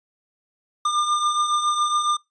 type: beating tone pair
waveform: square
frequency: 1197 / 1204.2 Hz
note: D6 / D6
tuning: +33 / +43 cents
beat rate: 7.2 Hz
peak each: -28 / -21 dBFS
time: 0.85-2.17 s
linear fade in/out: 5 ms
effects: noise-tail reverb RT60 0.2 s tail -23 dB re dry + resampled to 22050 Hz